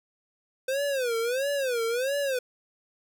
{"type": "tone with vibrato", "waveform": "square", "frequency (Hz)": 510, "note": "C5", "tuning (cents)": -44, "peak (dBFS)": -26, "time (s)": [0.68, 2.39], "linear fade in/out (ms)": 5, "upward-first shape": "sine", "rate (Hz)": 1.5, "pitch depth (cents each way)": 200, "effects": []}